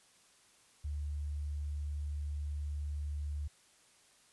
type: tone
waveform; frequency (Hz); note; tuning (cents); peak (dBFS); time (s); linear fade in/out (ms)
sine; 73.42; D2; 0; -35; 0.84-3.48; 10
effects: white hiss -65 dBFS RMS until 4.32 s + resampled to 24000 Hz